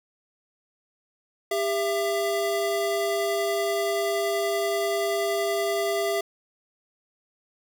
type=tone pair together; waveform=square; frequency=399.3 / 669 Hz; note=G4 / E5; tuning=+32 / +25 cents; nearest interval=major sixth; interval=893 cents; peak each=-27 dBFS; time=1.51-6.21 s; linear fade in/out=5 ms; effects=none